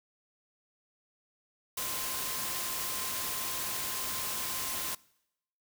sine tone in noise, 1046.5 Hz, C6, in tune, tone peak -45 dBFS, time 1.77-4.95 s, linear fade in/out 5 ms, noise white, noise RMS -35 dBFS, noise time 1.77-4.95 s, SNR -13 dB, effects noise-tail reverb RT60 0.8 s tail -23 dB re dry

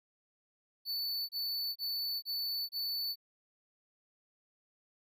square tone bursts, 4484 Hz, C#8, 19 cents sharp, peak -34 dBFS, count 5, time 0.85-3.158 s, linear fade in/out 50 ms, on 440 ms, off 27 ms, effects none

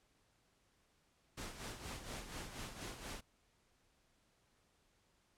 pink noise with tremolo, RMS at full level -45 dBFS, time 1.37-3.21 s, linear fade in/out 10 ms, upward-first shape sine, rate 4.2 Hz, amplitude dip 60%, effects pink hiss -75 dBFS RMS until 5.37 s + low-pass 10000 Hz 12 dB/octave

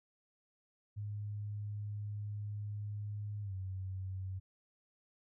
sine tone with pitch glide, 103.83 to 94.66 Hz, G#2 to F#2, 0 to +40 cents, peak -38 dBFS, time 0.96-4.4 s, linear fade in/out 20 ms, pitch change -160 cents, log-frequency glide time 3.42-3.54 s, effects none

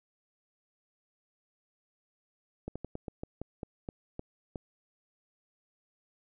slowing click train, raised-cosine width 2 ms, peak -24 dBFS, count 11, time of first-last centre 2.68-4.558 s, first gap 76 ms, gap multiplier 1.19, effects none

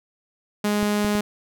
sawtooth tone, 207.7 Hz, G#3, in tune, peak -16 dBFS, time 0.64-1.21 s, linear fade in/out 5 ms
clicks, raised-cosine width 3 ms, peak -18 / -16 / -20 dBFS, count 3, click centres 0.829 / 1.047 / 1.152 s
effects none

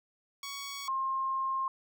10% pulse / sine tone pair in turn, 1118 / 1064.3 Hz, C#6 / C6, +14 / +29 cents, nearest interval minor second, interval 85 cents, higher first, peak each -30 / -29 dBFS, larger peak second, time 0.43-0.88 / 0.88-1.68 s, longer second, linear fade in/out 2 ms, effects none

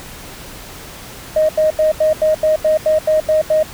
sine tone bursts, 622.3 Hz, D#5, in tune, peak -9 dBFS, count 11, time 1.36-3.63 s, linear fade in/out 5 ms, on 130 ms, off 84 ms, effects tanh soft clip ceiling -5 dBFS + pink hiss -34 dBFS RMS until 3.73 s

